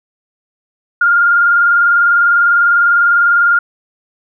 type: tone with vibrato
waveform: sine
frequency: 1406 Hz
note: F6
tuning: 11 cents sharp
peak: -7 dBFS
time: 1.01-3.59 s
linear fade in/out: 5 ms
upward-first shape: sine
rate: 20 Hz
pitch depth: 35 cents each way
effects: none